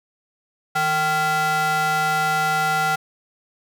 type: ring-modulated tone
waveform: square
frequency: 307 Hz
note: D#4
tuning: 23 cents flat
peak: -16 dBFS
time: 0.75-2.96 s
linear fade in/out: 10 ms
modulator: 1080 Hz
effects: none